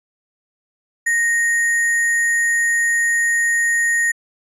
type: tone with sample-and-hold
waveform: sine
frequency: 1864.7 Hz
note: A#6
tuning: in tune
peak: -14 dBFS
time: 1.06-4.12 s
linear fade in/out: 10 ms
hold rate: 8820 Hz
effects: resampled to 24000 Hz